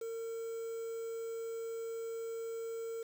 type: tone with quantisation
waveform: triangle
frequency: 456 Hz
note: A#4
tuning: 38 cents flat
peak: -36 dBFS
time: 0.01-3.03 s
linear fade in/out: 5 ms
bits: 9
effects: none